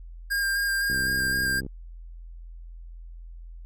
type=tone with vibrato; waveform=square; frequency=1605 Hz; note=G6; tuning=40 cents sharp; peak=-24 dBFS; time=0.3-1.61 s; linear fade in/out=20 ms; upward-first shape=square; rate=3.9 Hz; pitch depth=13 cents each way
type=click train; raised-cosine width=3 ms; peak=-23 dBFS; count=51; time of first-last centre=0.9-1.665 s; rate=65.4 Hz
effects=added 42 Hz sine -39 dBFS peak until 3.65 s